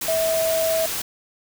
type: tone in noise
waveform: sine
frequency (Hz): 649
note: E5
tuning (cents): -27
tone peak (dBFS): -19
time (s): 0.08-0.86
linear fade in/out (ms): 5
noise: white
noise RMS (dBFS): -27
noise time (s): 0.01-1.02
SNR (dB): +5
effects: none